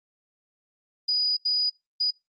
sine tone bursts at uneven times, 4932 Hz, D#8, 16 cents flat, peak -21 dBFS, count 3, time 1.08-1.37 / 1.45-1.7 / 2-2.11 s, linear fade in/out 10 ms, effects noise-tail reverb RT60 0.2 s tail -24 dB re dry + Opus 32 kbps

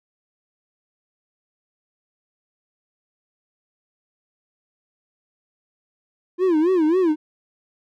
triangle tone with vibrato, 339.8 Hz, F4, 47 cents flat, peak -13 dBFS, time 6.38-7.16 s, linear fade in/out 50 ms, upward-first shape sine, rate 3.7 Hz, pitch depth 190 cents each way, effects none

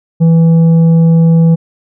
sine tone with tanh clipping, 164.81 Hz, E3, in tune, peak -5 dBFS, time 0.2-1.56 s, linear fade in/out 20 ms, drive 6 dB, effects none

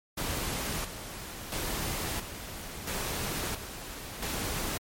pink noise with tremolo, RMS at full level -33 dBFS, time 0.17-4.78 s, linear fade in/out 10 ms, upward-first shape square, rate 0.74 Hz, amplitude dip 60%, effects MP3 64 kbps

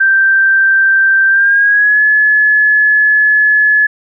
sine tone with pitch glide, 1568 to 1709.9 Hz, G6 to A6, 0 to -50 cents, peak -6 dBFS, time 0-3.87 s, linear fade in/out 10 ms, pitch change +150 cents, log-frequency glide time 1.28-2.02 s, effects none

